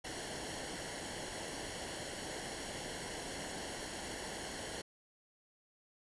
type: noise with comb filter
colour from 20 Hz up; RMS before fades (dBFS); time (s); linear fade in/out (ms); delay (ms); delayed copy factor
pink; -43; 0.04-4.82; 10; 0.81; -0.65
effects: resampled to 24000 Hz